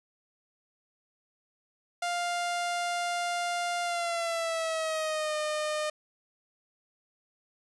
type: tone with pitch glide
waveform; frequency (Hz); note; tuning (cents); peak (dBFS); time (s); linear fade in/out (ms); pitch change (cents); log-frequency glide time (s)
sawtooth; 700 to 609.4; F5 to D#5; +4 to -36; -25; 2.02-5.9; 5; -240; 3.83-5.36
effects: resampled to 24000 Hz